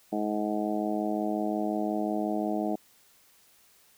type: harmonic tone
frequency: 105.6 Hz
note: G#2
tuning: 29 cents sharp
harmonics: 2 / 3 / 4 / 5 / 6 / 7 / 8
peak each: -32 / -31 / -37 / -42 / -34 / -35 / -46 dBFS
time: 0.12-2.76 s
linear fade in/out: 10 ms
effects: white hiss -61 dBFS RMS until 3.97 s